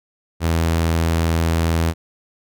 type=tone; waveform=sawtooth; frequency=82.41 Hz; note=E2; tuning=in tune; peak=-12 dBFS; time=0.4-1.94 s; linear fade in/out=50 ms; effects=none